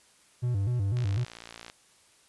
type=tone with vibrato; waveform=triangle; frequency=110 Hz; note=A2; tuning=in tune; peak=-23 dBFS; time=0.42-1.25 s; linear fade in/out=20 ms; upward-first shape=square; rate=4 Hz; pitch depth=190 cents each way
type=click train; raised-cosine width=0.2 ms; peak=-25 dBFS; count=43; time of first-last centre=0.97-1.699 s; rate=57.6 Hz
effects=white hiss -61 dBFS RMS until 2.28 s + resampled to 24000 Hz